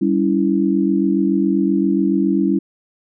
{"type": "chord", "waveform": "sine", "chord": "C# diminished", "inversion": "second", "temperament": "equal with one note detuned", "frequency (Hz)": [196, 282.2, 329.6], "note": ["G3", "C#4", "E4"], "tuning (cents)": [0, 31, 0], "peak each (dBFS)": -18, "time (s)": [0.01, 2.59], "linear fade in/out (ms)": 10, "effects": []}